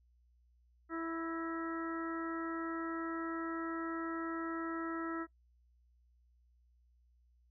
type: harmonic tone with a mistuned harmonic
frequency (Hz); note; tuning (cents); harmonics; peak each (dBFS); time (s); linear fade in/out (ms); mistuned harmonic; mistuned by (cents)
329.6; E4; 0; 1 / 2 / 3 / 4 / 5 / 6; -38 / -49 / -51 / -42 / -51 / -50; 0.89-5.27; 50; 6; -61
effects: noise-tail reverb RT60 0.1 s tail -20 dB re dry + added 60 Hz sine -66 dBFS peak until 7.5 s